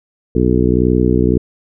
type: harmonic tone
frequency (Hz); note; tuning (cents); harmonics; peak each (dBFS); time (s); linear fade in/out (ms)
61.74; B1; 0; 1 / 2 / 3 / 4 / 5 / 6 / 7; -18 / -18 / -18 / -17 / -18 / -18 / -19; 0.35-1.38; 5
effects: none